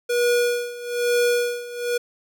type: tone with tremolo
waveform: square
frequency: 482.6 Hz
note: B4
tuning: 40 cents flat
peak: -17 dBFS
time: 0.09-1.98 s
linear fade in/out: 10 ms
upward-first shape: sine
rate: 1.1 Hz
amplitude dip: 85%
effects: none